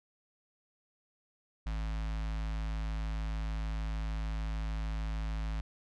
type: tone with notch filter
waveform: square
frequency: 53.3 Hz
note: G#1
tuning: 46 cents sharp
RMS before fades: -35 dBFS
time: 1.66-5.61 s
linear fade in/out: 5 ms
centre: 400 Hz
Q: 0.82
effects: low-pass 5000 Hz 12 dB/octave